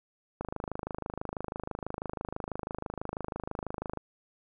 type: click train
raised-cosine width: 1 ms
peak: -20 dBFS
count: 94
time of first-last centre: 0.41-3.973 s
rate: 26.1 Hz
effects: none